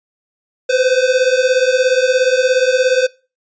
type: beating tone pair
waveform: square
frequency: 503 / 520 Hz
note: B4 / C5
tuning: +32 / -11 cents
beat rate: 17 Hz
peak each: -15 dBFS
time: 0.69-3.07 s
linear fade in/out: 10 ms
effects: noise-tail reverb RT60 0.3 s tail -21 dB re dry + resampled to 16000 Hz